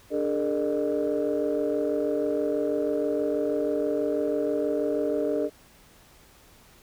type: tone cluster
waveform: sine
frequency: 293.8 / 412.4 / 458.6 / 604 Hz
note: D4 / G#4 / A#4 / D5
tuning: +1 / -12 / -28 / +48 cents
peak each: -28 dBFS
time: 0.1-5.5 s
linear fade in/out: 50 ms
effects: tanh soft clip ceiling -17 dBFS + pink hiss -55 dBFS RMS until 6.82 s